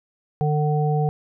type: harmonic tone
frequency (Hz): 150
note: D3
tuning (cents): +37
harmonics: 1 / 3 / 5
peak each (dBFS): -19 / -26 / -26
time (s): 0.41-1.09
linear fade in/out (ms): 0
effects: none